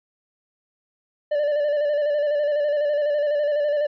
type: tone with vibrato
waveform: triangle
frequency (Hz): 588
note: D5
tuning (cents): +2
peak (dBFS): -17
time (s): 1.31-3.87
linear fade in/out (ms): 10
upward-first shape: square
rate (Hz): 12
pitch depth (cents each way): 34
effects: resampled to 11025 Hz